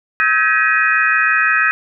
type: tone cluster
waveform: sine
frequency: 1288 / 1554 / 1680 / 1909 / 2496 Hz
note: E6 / G6 / G#6 / A#6 / D#7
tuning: -41 / -16 / +19 / +41 / +5 cents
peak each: -18 dBFS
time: 0.2-1.71 s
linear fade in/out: 0 ms
effects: none